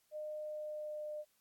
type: tone with pitch glide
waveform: sine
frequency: 609 to 603 Hz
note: D#5 to D5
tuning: -37 to +46 cents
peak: -40 dBFS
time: 0.11-1.25 s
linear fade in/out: 50 ms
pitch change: -17 cents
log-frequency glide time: 0.38-1.13 s
effects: white hiss -75 dBFS RMS until 1.4 s + AAC 64 kbps